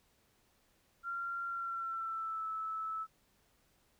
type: tone with pitch glide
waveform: sine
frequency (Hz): 1380 to 1307.8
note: F6 to E6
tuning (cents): -21 to -14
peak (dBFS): -36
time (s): 1.03-3.07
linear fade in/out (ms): 50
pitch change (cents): -93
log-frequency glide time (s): 1.46-2.48
effects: pink hiss -72 dBFS RMS until 3.99 s